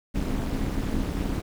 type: noise with amplitude modulation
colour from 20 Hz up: brown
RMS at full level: -23 dBFS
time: 0.14-1.42 s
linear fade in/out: 20 ms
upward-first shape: sine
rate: 236 Hz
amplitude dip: 100%
effects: none